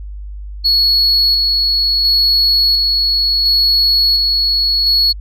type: tone with tremolo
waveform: sine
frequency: 4363 Hz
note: C#8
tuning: 28 cents flat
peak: -7 dBFS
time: 0.64-5.13 s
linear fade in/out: 20 ms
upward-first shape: square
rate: 0.71 Hz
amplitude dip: 30%
effects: tanh soft clip ceiling -7 dBFS + added 50 Hz sine -25 dBFS peak until 5.2 s